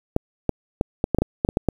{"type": "clicks", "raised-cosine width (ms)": 2, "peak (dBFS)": -5, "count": 11, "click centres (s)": [0.164, 0.493, 0.811, 1.041, 1.147, 1.186, 1.22, 1.449, 1.489, 1.571, 1.687], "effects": ["7-bit"]}